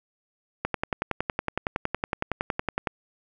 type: click train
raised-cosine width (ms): 0.5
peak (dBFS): -10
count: 25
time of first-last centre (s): 0.65-2.872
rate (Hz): 10.8
effects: none